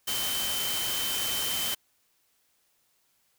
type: tone in noise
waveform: sine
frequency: 3082 Hz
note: G7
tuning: 30 cents flat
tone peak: -32 dBFS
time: 0.07-1.75 s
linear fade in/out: 10 ms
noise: white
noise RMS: -31 dBFS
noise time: 0.07-1.75 s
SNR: -4 dB
effects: white hiss -70 dBFS RMS until 3.38 s